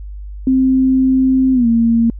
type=tone with pitch glide; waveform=sine; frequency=261.6 to 230.4 Hz; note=C4 to A#3; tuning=0 to -20 cents; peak=-9 dBFS; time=0.47-2.1 s; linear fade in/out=2 ms; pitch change=-220 cents; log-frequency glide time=1.53-1.67 s; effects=added 50 Hz sine -26 dBFS peak until 2.19 s